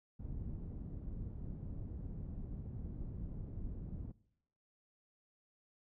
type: low-pass noise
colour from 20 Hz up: pink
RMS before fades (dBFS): -44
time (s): 0.19-4.12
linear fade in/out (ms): 10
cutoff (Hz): 190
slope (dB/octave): 12
effects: noise-tail reverb RT60 0.8 s tail -22 dB re dry